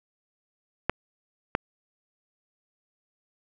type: clicks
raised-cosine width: 0.5 ms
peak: -7 dBFS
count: 2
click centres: 0.896 / 1.551 s
effects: none